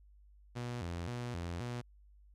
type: tone with vibrato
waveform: sawtooth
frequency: 102.1 Hz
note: G#2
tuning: 29 cents flat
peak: -34 dBFS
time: 0.55-1.82 s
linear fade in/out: 20 ms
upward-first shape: square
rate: 1.9 Hz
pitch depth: 300 cents each way
effects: added 50 Hz sine -58 dBFS peak until 2.34 s + low-pass 8000 Hz 12 dB/octave